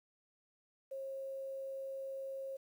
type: tone with quantisation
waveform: sine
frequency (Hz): 539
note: C#5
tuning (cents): -49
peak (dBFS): -40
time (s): 0.91-2.57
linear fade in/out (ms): 10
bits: 11
effects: none